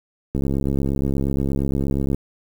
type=click train; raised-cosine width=3 ms; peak=-10 dBFS; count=124; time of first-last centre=0.35-2.146 s; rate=68.5 Hz; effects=7-bit